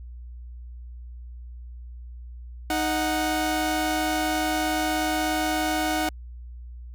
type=tone pair together; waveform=sawtooth; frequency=310.5 / 738 Hz; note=D#4 / F#5; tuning=-3 / -5 cents; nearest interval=octave + minor third; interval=1498 cents; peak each=-22 dBFS; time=2.7-6.09 s; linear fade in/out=2 ms; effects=added 60 Hz sine -37 dBFS peak until 6.94 s